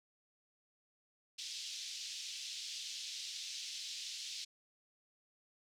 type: band-pass noise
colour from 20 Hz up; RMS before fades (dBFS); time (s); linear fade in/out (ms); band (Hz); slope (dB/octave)
white; -45; 1.38-4.45; 10; 3000 to 5800; 24
effects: none